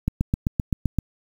click train, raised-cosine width 5 ms, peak -8 dBFS, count 8, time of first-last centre 0.08-0.987 s, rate 7.72 Hz, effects 7-bit

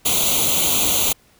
white noise with comb filter, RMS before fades -18 dBFS, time 0.05-1.13 s, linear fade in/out 10 ms, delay 0.29 ms, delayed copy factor +0.95, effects pink hiss -55 dBFS RMS until 1.39 s

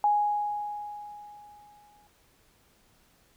sine tone with exponential decay, 830 Hz, G#5, 1 cent flat, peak -19 dBFS, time 0.04-2.07 s, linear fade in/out 1 ms, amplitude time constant 440 ms, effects pink hiss -64 dBFS RMS until 3.36 s

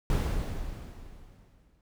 brown noise with exponential decay, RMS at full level -24 dBFS, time 0.1-1.81 s, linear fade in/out 1 ms, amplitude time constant 370 ms, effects none

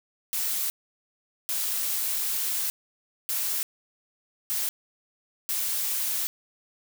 blue noise bursts at uneven times, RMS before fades -28 dBFS, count 5, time 0.33-0.7 / 1.49-2.7 / 3.29-3.63 / 4.5-4.69 / 5.49-6.27 s, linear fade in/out 0 ms, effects none

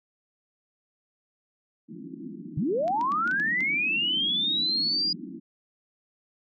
white band-pass noise, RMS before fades -40 dBFS, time 1.88-5.4 s, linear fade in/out 20 ms, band 160 to 340 Hz, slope 96 dB/octave
sine linear sweep, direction up, 122.8 to 4900 Hz, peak -23 dBFS, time 2.57-5.13 s, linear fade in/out 5 ms
clicks, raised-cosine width 0.2 ms, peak -25 dBFS, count 7, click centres 2.88 / 3.012 / 3.12 / 3.276 / 3.313 / 3.399 / 3.606 s
effects none

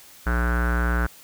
square tone with low-pass filter, 59.8 Hz, A#1, 45 cents sharp, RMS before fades -22 dBFS, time 0.26-1.07 s, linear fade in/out 10 ms, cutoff 1500 Hz, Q 8, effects white hiss -48 dBFS RMS until 1.23 s

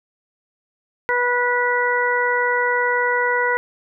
harmonic tone, 489.1 Hz, B4, 17 cents flat, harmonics 1 / 2 / 3 / 4, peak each -22 / -22 / -22 / -22 dBFS, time 1.09-3.57 s, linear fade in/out 0 ms, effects none

